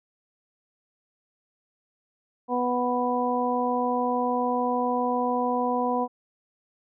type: harmonic tone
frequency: 246.9 Hz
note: B3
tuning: in tune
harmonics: 1 / 2 / 3 / 4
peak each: -28 / -28 / -28 / -28 dBFS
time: 2.48-6.08 s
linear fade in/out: 50 ms
effects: none